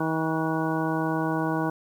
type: harmonic tone with a mistuned harmonic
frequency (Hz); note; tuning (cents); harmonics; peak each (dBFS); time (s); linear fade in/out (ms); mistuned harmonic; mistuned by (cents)
159.8; D#3; +47; 1 / 2 / 3 / 4 / 5 / 6 / 7 / 9; -30 / -27 / -34 / -34 / -34 / -33 / -36 / -35; 0-1.7; 5; 9; +35
effects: 9-bit